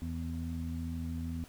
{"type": "harmonic tone", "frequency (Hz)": 82.41, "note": "E2", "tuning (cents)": 0, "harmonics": [1, 2, 3], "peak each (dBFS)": [-37, -42, -39], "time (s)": [0.02, 1.44], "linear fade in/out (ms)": 0, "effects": ["pink hiss -57 dBFS RMS until 1.48 s"]}